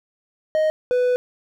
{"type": "tone pair in turn", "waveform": "triangle", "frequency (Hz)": [623, 496.7], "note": ["D#5", "B4"], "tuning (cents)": [2, 10], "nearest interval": "major third", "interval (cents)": 392, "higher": "first", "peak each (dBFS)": -14, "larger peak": "neither", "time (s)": [[0.55, 0.7], [0.91, 1.16]], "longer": "second", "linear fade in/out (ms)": 0, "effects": []}